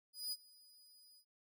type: tone with ADSR envelope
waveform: sawtooth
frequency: 4947 Hz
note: D#8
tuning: 11 cents flat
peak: -35 dBFS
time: 0.13-1.25 s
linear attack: 190 ms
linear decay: 41 ms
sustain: -24 dB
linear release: 75 ms
effects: none